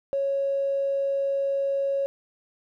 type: tone with tanh clipping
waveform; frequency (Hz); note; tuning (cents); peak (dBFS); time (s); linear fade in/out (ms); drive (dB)
triangle; 552; C#5; -7; -22; 0.13-2.06; 0; 2
effects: none